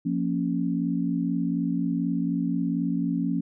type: chord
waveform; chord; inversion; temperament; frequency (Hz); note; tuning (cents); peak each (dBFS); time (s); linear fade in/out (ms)
sine; Bb minor; second; equal; 174.61 / 233.1 / 277.2; F3 / Bb3 / Db4; 0 / 0 / 0; -27 / -29 / -27; 0.05-3.41; 10
effects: none